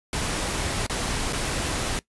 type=noise with dropouts; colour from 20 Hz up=pink; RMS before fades=-27 dBFS; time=0.13-1.99 s; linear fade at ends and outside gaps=1 ms; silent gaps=0.865-0.897 / 1.326-1.331 s; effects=noise-tail reverb RT60 0.1 s tail -19 dB re dry + resampled to 24000 Hz